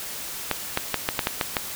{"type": "clicks", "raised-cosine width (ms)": 0.3, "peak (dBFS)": -5, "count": 8, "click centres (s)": [0.513, 0.774, 0.943, 1.089, 1.192, 1.271, 1.412, 1.568], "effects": ["white hiss -34 dBFS RMS until 1.75 s"]}